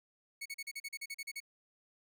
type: tone bursts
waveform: sawtooth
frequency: 2217 Hz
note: C#7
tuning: in tune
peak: -36 dBFS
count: 12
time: 0.41-1.403 s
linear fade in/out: 10 ms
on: 47 ms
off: 39 ms
effects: none